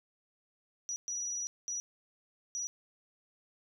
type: tone bursts at uneven times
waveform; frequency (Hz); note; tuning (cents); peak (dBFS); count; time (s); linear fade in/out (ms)
sine; 5840; F#8; -24; -34; 4; 0.89-0.96 / 1.08-1.47 / 1.68-1.8 / 2.55-2.67; 0
effects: 11-bit